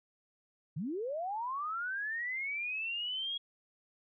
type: linear sweep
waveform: sine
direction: up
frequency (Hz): 130 to 3322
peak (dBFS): -34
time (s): 0.76-3.38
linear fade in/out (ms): 10
effects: none